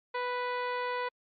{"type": "harmonic tone", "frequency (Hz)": 493.9, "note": "B4", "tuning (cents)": 0, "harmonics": [1, 2, 3, 4, 5, 6, 7, 8, 9], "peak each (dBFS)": [-35, -34, -41, -41, -46, -53, -51, -54, -54], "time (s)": [0.14, 1.09], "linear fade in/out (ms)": 10, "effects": ["AAC 48 kbps"]}